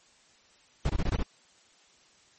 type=noise bursts; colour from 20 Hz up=brown; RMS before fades=-26 dBFS; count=6; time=0.85-1.231 s; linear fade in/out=5 ms; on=46 ms; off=21 ms; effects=white hiss -61 dBFS RMS until 2.38 s + MP3 32 kbps